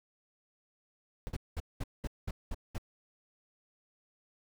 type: noise with exponential decay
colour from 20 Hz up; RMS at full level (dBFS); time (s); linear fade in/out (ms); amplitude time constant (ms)
brown; -34; 1.27-1.34; 0; 15
type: noise bursts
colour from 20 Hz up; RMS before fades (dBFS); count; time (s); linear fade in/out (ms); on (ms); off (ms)
brown; -35; 7; 1.33-2.782; 5; 36; 200
effects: none